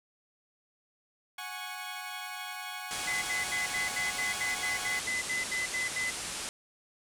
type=chord; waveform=15% pulse; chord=F# suspended second; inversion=none; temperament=equal with one note detuned; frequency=735.3 / 830.6 / 1108.7 Hz; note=F#5 / G#5 / C#6; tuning=-11 / 0 / 0 cents; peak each=-36 dBFS; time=1.38-5 s; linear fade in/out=5 ms
type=low-pass noise; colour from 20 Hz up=white; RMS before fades=-38 dBFS; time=2.91-6.49 s; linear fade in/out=0 ms; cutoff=10000 Hz; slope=48 dB/octave
type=tone bursts; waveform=sine; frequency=2022 Hz; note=B6; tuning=40 cents sharp; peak=-30 dBFS; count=14; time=3.07-6.106 s; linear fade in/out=10 ms; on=150 ms; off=72 ms
effects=none